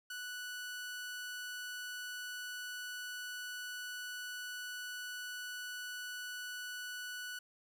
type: tone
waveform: sawtooth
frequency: 1480 Hz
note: F#6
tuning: in tune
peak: -38 dBFS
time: 0.1-7.39 s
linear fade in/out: 5 ms
effects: none